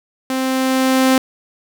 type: tone with level ramp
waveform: sawtooth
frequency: 261.6 Hz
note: C4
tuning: in tune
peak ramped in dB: -14 to -6 dBFS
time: 0.3-1.18 s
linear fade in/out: 2 ms
effects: none